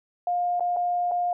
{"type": "tone with dropouts", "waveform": "sine", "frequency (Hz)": 708, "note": "F5", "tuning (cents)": 23, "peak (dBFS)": -22, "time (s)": [0.27, 1.33], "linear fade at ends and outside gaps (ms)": 2, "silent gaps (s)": [[0.597, 0.606], [0.764, 0.768], [1.113, 1.117]], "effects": []}